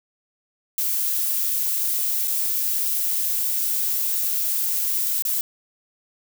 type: noise with dropouts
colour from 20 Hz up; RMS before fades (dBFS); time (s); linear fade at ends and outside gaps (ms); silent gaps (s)
violet; -23; 0.78-5.41; 1; 2.275-2.279 / 5.223-5.251
effects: none